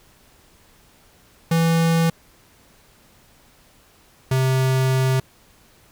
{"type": "tone pair in turn", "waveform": "square", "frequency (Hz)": [165.2, 131.12], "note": ["E3", "C3"], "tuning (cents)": [4, 4], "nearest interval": "major third", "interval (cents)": 400, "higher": "first", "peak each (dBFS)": [-16, -17], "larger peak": "first", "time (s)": [[1.51, 2.1], [4.31, 5.2]], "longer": "second", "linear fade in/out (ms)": 5, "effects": ["pink hiss -54 dBFS RMS until 5.91 s"]}